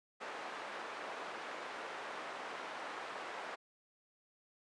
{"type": "band-pass noise", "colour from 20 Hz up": "white", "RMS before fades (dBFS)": -45, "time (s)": [0.2, 3.56], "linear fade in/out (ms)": 20, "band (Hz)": [440, 1400], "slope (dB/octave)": 12, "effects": ["resampled to 22050 Hz"]}